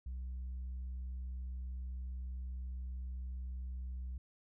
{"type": "tone", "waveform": "sine", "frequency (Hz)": 63.2, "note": "B1", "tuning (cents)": 41, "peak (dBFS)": -37, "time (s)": [0.06, 4.18], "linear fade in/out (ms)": 5, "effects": ["tanh soft clip ceiling -38 dBFS"]}